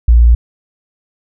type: tone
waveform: sine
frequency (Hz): 58.4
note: A#1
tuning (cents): +4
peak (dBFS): -3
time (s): 0.08-0.35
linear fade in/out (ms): 5
effects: none